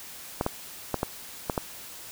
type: clicks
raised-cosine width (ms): 1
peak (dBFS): -11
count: 6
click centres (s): 0.411 / 0.464 / 0.943 / 1.031 / 1.498 / 1.578
effects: white hiss -43 dBFS RMS until 2.11 s